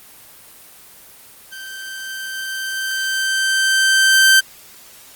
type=tone with level ramp; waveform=sawtooth; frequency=1557 Hz; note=G6; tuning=12 cents flat; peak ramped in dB=-28 to -4 dBFS; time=1.51-4.41 s; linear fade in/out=20 ms; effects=white hiss -43 dBFS RMS until 5.15 s + Opus 24 kbps